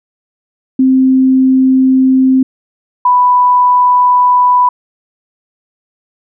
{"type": "tone pair in turn", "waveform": "sine", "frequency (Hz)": [261.6, 990.4], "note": ["C4", "B5"], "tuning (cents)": [0, 5], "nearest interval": "octave + major seventh", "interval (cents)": 2305, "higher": "second", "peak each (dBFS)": -5, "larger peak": "neither", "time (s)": [[0.79, 2.43], [3.05, 4.69]], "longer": "neither", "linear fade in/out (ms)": 5, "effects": []}